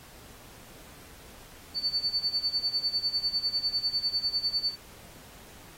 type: tone with tremolo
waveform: sine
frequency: 4500 Hz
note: C#8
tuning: 25 cents sharp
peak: -23 dBFS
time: 1.74-4.76 s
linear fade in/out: 50 ms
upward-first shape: sine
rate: 10 Hz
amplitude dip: 85%
effects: pink hiss -51 dBFS RMS until 5.77 s + AAC 48 kbps